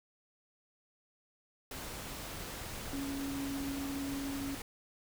sine tone in noise, 276.7 Hz, C#4, 3 cents flat, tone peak -36 dBFS, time 2.93-4.55 s, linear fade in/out 2 ms, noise pink, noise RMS -43 dBFS, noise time 1.71-4.62 s, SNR +4 dB, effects none

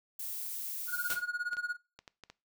violet noise, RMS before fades -39 dBFS, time 0.19-1.15 s, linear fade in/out 5 ms
triangle tone with tremolo, 1443 Hz, F#6, 44 cents flat, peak -28 dBFS, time 0.87-1.77 s, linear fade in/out 50 ms, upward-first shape sine, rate 17 Hz, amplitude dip 90%
white noise with exponential decay, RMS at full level -33 dBFS, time 1.1-1.29 s, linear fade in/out 1 ms, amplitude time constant 41 ms
clicks, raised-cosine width 0.2 ms, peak -31 dBFS, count 7, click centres 1.124 / 1.532 / 1.569 / 1.99 / 2.078 / 2.237 / 2.3 s
effects noise-tail reverb RT60 0.3 s tail -21 dB re dry

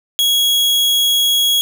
40% pulse tone, 3322 Hz, G#7, in tune, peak -11 dBFS, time 0.19-1.61 s, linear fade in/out 0 ms, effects none

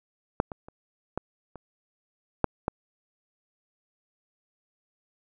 clicks, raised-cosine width 1 ms, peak -7 / -22 / -30 / -15 / -27 / -6 / -11 dBFS, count 7, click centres 0.401 / 0.518 / 0.685 / 1.176 / 1.557 / 2.443 / 2.681 s, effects none

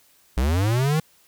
square linear sweep, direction up, 57.2 to 161.8 Hz, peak -19 dBFS, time 0.37-1 s, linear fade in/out 5 ms, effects white hiss -58 dBFS RMS until 1.27 s

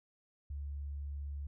sine tone, 71.3 Hz, C#2, 49 cents sharp, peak -38 dBFS, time 0.5-1.47 s, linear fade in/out 5 ms, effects none

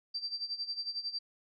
sine tone with tremolo, 4688 Hz, D8, 4 cents flat, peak -32 dBFS, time 0.14-1.19 s, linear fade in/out 10 ms, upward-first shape sine, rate 11 Hz, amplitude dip 80%, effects none

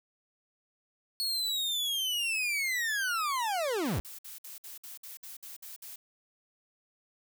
40% pulse linear sweep, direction down, 4383 to 58 Hz, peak -28 dBFS, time 1.2-4 s, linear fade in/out 0 ms
blue noise bursts, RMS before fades -45 dBFS, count 11, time 3.85-5.96 s, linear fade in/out 5 ms, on 140 ms, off 57 ms
effects none

